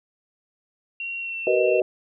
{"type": "tone with pitch glide", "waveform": "sine", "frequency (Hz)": [2744, 2698], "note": ["F7", "E7"], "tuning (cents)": [-31, 40], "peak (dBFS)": -28, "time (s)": [1, 1.8], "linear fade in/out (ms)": 2, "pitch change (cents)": -29, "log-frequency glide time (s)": [1.19, 1.37]}
{"type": "chord", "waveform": "sine", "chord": "B major seventh", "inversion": "second", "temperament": "equal with one note detuned", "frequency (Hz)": [379.3, 466.2, 493.9, 622.3], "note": ["F#4", "A#4", "B4", "D#5"], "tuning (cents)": [43, 0, 0, 0], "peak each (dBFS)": [-22, -26, -22, -22], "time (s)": [1.47, 1.82], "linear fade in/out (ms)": 2}
{"effects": []}